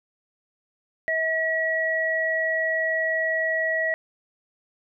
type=tone pair together; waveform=sine; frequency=643.8 / 1923 Hz; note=E5 / B6; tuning=-41 / -47 cents; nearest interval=octave + perfect fifth; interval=1894 cents; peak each=-26 / -23 dBFS; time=1.08-3.94 s; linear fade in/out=0 ms; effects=none